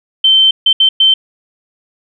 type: tone bursts at uneven times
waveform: sine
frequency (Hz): 3100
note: G7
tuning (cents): -20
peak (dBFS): -5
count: 4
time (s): 0.24-0.51 / 0.66-0.73 / 0.8-0.89 / 1-1.14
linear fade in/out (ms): 5
effects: none